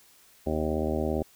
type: harmonic tone with a mistuned harmonic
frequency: 77.78 Hz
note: D#2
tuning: in tune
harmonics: 1 / 2 / 3 / 4 / 5 / 6 / 7 / 8 / 9 / 10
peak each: -32 / -38 / -32 / -34 / -32 / -41 / -34 / -35 / -43 / -40 dBFS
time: 0.46-1.23 s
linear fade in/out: 10 ms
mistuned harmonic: 1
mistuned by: -34 cents
effects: white hiss -58 dBFS RMS until 1.35 s